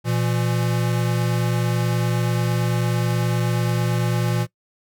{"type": "tone pair together", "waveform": "square", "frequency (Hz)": [118.86, 168.1], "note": ["A#2", "E3"], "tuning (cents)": [34, 34], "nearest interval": "tritone", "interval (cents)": 600, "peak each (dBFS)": [-21, -25], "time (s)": [0.04, 4.47], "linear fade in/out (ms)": 50, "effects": ["noise-tail reverb RT60 0.1 s tail -20 dB re dry"]}